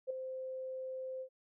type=tone with ADSR envelope; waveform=sine; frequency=520 Hz; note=C5; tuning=11 cents flat; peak=-31 dBFS; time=0.07-1.29 s; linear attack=32 ms; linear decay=5 ms; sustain=-8 dB; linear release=79 ms; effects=none